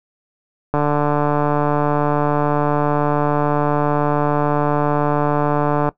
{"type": "click train", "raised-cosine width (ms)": 1, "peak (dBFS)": -4, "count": 758, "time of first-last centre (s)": [0.74, 5.89], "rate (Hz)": 147, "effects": ["noise-tail reverb RT60 0.1 s tail -19 dB re dry"]}